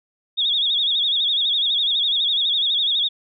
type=tone with vibrato; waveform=sine; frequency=3520 Hz; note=A7; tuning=in tune; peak=-17 dBFS; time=0.37-3.09 s; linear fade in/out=20 ms; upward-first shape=sine; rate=12 Hz; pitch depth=120 cents each way; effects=none